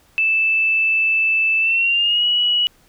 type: tone with pitch glide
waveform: sine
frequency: 2637 to 2926 Hz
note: E7 to F#7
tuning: 0 to -20 cents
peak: -14 dBFS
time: 0.18-2.67 s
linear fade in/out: 0 ms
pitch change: +180 cents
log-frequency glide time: 1.6-2.27 s
effects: pink hiss -55 dBFS RMS until 2.88 s